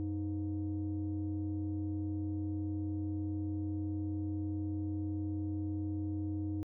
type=tone pair together; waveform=sine; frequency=92.4 / 310.8 Hz; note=F#2 / D#4; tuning=-2 / -2 cents; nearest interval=octave + major sixth; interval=2100 cents; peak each=-35 / -35 dBFS; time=0-6.63 s; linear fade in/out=0 ms; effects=tanh soft clip ceiling -29 dBFS